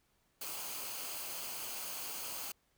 white noise with comb filter, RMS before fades -42 dBFS, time 0.41-2.52 s, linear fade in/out 5 ms, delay 0.54 ms, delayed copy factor -0.5, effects pink hiss -75 dBFS RMS until 2.77 s

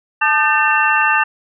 sine tone cluster, 875 / 1212 / 1547 / 1785 / 2708 Hz, A5 / D#6 / G6 / A6 / E7, -10 / -46 / -23 / +24 / +46 cents, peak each -18 dBFS, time 0.21-1.24 s, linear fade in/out 10 ms, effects none

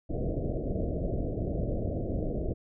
pink low-pass noise, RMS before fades -31 dBFS, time 0.09-2.54 s, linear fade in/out 20 ms, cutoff 670 Hz, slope 96 dB/octave, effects none

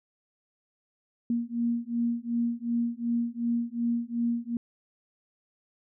sine beating tone pair, 234.2 / 236.9 Hz, A#3 / A#3, +8 / +28 cents, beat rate 2.7 Hz, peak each -29 dBFS, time 1.3-4.57 s, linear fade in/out 2 ms, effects none

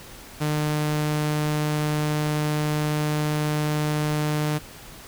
sawtooth tone, 150.9 Hz, D3, 47 cents sharp, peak -18 dBFS, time 0.4-4.59 s, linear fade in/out 20 ms, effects pink hiss -43 dBFS RMS until 5.07 s

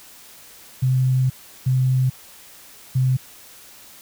sine tone bursts at uneven times, 129.4 Hz, C3, 19 cents flat, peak -15 dBFS, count 3, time 0.82-1.3 / 1.66-2.1 / 2.95-3.17 s, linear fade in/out 10 ms, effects white hiss -45 dBFS RMS until 4.01 s

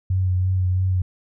sine tone with vibrato, 92.5 Hz, F#2, in tune, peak -17 dBFS, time 0.1-1.02 s, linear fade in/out 5 ms, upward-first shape sine, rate 3 Hz, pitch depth 24 cents each way, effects none

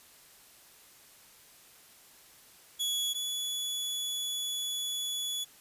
sawtooth tone pair in turn, 3375 / 3410 Hz, G#7 / G#7, +27 / +45 cents, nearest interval unison, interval 18 cents, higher second, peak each -26 / -29 dBFS, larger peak first, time 2.79-3.14 / 3.14-5.45 s, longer second, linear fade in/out 20 ms, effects white hiss -57 dBFS RMS until 5.6 s + resampled to 32000 Hz

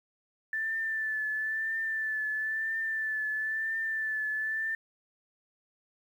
sine tone with vibrato, 1760 Hz, A6, in tune, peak -29 dBFS, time 0.53-4.75 s, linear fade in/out 2 ms, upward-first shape triangle, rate 1 Hz, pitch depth 37 cents each way, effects 10-bit

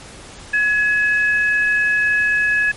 sine tone pair together, 1688 / 2568 Hz, G#6 / E7, +28 / -46 cents, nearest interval perfect fifth, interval 726 cents, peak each -14 / -23 dBFS, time 0.53-2.72 s, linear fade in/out 10 ms, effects pink hiss -38 dBFS RMS until 2.76 s + MP3 48 kbps

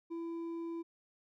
sine tone with hard clipping, 334 Hz, E4, 23 cents sharp, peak -39 dBFS, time 0.1-0.83 s, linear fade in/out 20 ms, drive 4 dB, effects none

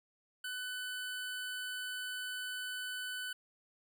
25% pulse tone, 1500 Hz, F#6, 23 cents sharp, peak -35 dBFS, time 0.44-3.33 s, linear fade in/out 5 ms, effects none

